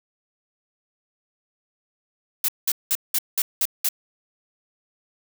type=noise bursts; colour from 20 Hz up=blue; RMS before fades=-21 dBFS; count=7; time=2.44-3.888 s; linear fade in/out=2 ms; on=44 ms; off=190 ms; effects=none